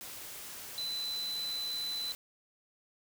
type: tone in noise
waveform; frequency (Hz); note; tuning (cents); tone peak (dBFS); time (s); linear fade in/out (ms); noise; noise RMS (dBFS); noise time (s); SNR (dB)
sine; 4013; B7; +27; -34; 0.78-2.12; 0; white; -45; 0.01-2.15; +8
effects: none